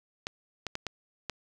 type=clicks; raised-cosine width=0.2 ms; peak=-16 dBFS; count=5; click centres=0.269 / 0.667 / 0.754 / 0.867 / 1.297 s; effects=none